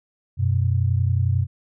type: tone pair together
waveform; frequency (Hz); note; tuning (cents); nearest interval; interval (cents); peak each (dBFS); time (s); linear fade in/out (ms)
sine; 92.97 / 124.1; F#2 / B2; +9 / +9; perfect fourth; 500; -19 / -21; 0.37-1.47; 50
effects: none